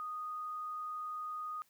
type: tone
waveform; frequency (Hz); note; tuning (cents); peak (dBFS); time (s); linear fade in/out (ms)
sine; 1239; D#6; -8; -38; 0-1.62; 0
effects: white hiss -71 dBFS RMS until 1.69 s